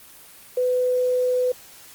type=tone with quantisation; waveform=sine; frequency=501 Hz; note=B4; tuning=25 cents sharp; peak=-18 dBFS; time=0.57-1.52 s; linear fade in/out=5 ms; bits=8; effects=white hiss -46 dBFS RMS until 1.94 s + Opus 24 kbps